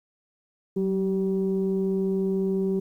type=tone pair together; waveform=sine; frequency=189.1 / 385.3 Hz; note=F#3 / G4; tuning=+38 / -30 cents; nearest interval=octave; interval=1232 cents; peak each=-24 / -24 dBFS; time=0.76-2.8 s; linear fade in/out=10 ms; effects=tanh soft clip ceiling -16 dBFS + 10-bit